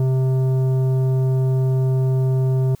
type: tone with tanh clipping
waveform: sine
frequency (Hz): 130.81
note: C3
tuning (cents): 0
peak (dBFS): -17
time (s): 0-2.75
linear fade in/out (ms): 2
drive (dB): 11
effects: white hiss -55 dBFS RMS until 2.8 s